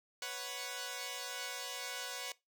5% pulse chord, B suspended second, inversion none, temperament equal, 493.9 / 554.4 / 740 Hz, B4 / C#5 / F#5, 0 / 0 / 0 cents, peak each -33 dBFS, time 0.22-2.32 s, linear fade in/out 2 ms, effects noise-tail reverb RT60 0.2 s tail -20 dB re dry

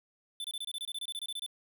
square tone bursts, 3520 Hz, A7, in tune, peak -36 dBFS, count 16, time 0.4-1.463 s, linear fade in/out 2 ms, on 43 ms, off 25 ms, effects none

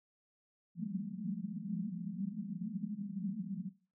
white band-pass noise, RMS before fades -40 dBFS, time 0.75-3.71 s, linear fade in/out 50 ms, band 170 to 220 Hz, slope 96 dB/octave, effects noise-tail reverb RT60 0.4 s tail -20 dB re dry

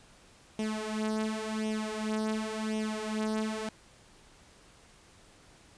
sawtooth tone with flanger, 216.9 Hz, A3, 25 cents flat, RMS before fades -33 dBFS, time 0.59-3.69 s, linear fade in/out 2 ms, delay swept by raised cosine 0.33 to 4.83 ms, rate 0.92 Hz, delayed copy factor +0.75, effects pink hiss -58 dBFS RMS until 5.77 s + resampled to 22050 Hz

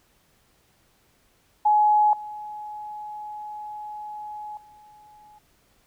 sine tone with level steps, 843 Hz, G#5, 26 cents sharp, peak -15 / -33 / -48 dBFS, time 1.65-5.39 s, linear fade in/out 10 ms, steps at 2.13 / 4.57 s, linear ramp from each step 2 ms, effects pink hiss -63 dBFS RMS until 5.86 s

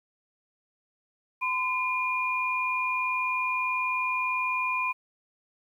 sine tone pair together, 1018.4 / 2420 Hz, C6 / D#7, -47 / -49 cents, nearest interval octave + minor third, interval 1498 cents, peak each -28 dBFS, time 1.41-4.93 s, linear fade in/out 20 ms, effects 10-bit

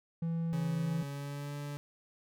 triangle tone, 165.9 Hz, E3, 11 cents sharp, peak -29 dBFS, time 0.22-1.03 s, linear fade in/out 5 ms
40% pulse tone with pitch glide, 138.59 to 144.64 Hz, C#3 to D3, 0 to -26 cents, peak -37 dBFS, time 0.53-1.77 s, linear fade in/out 0 ms, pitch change +74 cents, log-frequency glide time 0.82-1.56 s
effects none

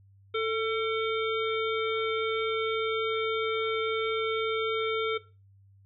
harmonic tone with a mistuned harmonic, 450.3 Hz, A4, 40 cents sharp, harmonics 1 / 3 / 5 / 7 / 8, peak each -27 / -33 / -36 / -40 / -39 dBFS, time 0.34-5.18 s, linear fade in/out 10 ms, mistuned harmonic 1, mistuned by -32 cents, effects noise-tail reverb RT60 0.3 s tail -17 dB re dry + added 98 Hz sine -55 dBFS peak until 5.85 s

